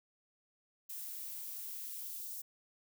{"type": "noise with high-pass filter sweep", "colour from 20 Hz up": "violet", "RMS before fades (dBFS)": -44, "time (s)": [0.89, 2.42], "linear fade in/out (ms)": 10, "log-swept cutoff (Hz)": [300, 5200], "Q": 1, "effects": []}